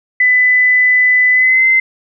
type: tone with pitch glide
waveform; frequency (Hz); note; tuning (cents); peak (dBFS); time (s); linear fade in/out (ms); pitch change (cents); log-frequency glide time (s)
sine; 2000 to 2067; B6 to C7; +21 to -22; -7; 0.2-1.8; 5; +57; 1.32-1.66
effects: none